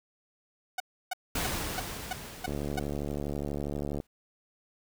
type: tone bursts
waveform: sawtooth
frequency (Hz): 740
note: F#5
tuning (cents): 0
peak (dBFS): -26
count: 7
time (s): 0.78-2.794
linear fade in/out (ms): 5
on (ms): 22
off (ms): 310
type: noise with exponential decay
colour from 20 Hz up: pink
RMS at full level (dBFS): -30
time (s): 1.35-4.07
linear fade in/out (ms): 5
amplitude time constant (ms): 590
type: click train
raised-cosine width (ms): 2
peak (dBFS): -21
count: 111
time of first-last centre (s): 2.48-4.001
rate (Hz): 72.3
effects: none

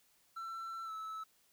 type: tone with pitch glide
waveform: triangle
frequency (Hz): 1342 to 1304.5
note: E6 to E6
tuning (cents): +31 to -18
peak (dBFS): -39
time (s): 0.36-1.24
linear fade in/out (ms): 10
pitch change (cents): -49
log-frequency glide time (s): 0.85-0.91
effects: white hiss -71 dBFS RMS until 1.52 s

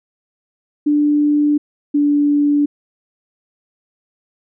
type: tone pair in turn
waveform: sine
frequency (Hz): 294.8 / 290.7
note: D4 / D4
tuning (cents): +7 / -18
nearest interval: unison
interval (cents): 25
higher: first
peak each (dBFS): -11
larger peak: neither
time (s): 0.86-1.58 / 1.94-2.66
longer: neither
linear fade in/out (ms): 10
effects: none

